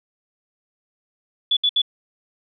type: tone bursts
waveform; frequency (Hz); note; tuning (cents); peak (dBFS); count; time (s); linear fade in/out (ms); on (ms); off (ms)
sine; 3440; A7; -40; -15; 3; 1.51-1.818; 5; 58; 67
effects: none